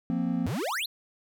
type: chord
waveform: triangle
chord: F suspended fourth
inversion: none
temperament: equal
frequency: 174.61 / 233.1 / 261.6 Hz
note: F3 / Bb3 / C4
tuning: 0 / 0 / 0 cents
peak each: -28 dBFS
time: 0.1-0.47 s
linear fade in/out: 0 ms
type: exponential sweep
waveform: square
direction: up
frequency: 77.9 to 4315 Hz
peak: -29 dBFS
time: 0.46-0.86 s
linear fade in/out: 5 ms
effects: none